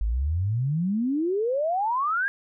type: exponential sweep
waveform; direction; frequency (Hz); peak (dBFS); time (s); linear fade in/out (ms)
sine; up; 49.61 to 1661.2; -22; 0.01-2.28; 0
effects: none